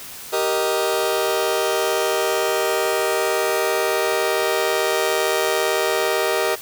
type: chord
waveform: sawtooth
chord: Eb major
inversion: first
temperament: just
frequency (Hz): 388.9 / 466.7 / 622.3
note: G4 / Bb4 / Eb5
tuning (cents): -14 / +2 / 0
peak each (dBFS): -19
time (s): 0.32-6.56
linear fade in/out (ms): 20
effects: white hiss -36 dBFS RMS until 6.61 s